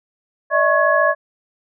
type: tone cluster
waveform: sine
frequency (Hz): 590 / 644 / 1096 / 1683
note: D5 / E5 / C#6 / G#6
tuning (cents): +8 / -41 / -20 / +23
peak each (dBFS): -18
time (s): 0.5-1.15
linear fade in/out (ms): 50
effects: none